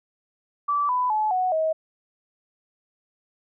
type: tone with pitch steps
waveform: sine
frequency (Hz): 1159 / 997.4 / 858.3 / 738.6 / 635.6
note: D6 / B5 / A5 / F#5 / D#5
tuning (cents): -23 / +17 / -43 / -3 / +37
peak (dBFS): -20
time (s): 0.68-1.73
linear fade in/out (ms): 10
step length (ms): 210
effects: none